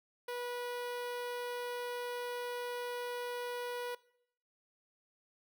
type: tone with notch filter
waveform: sawtooth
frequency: 487.7 Hz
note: B4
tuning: 22 cents flat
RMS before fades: -40 dBFS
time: 0.28-3.95 s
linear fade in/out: 5 ms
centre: 7100 Hz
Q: 1.3
effects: noise-tail reverb RT60 0.7 s tail -21 dB re dry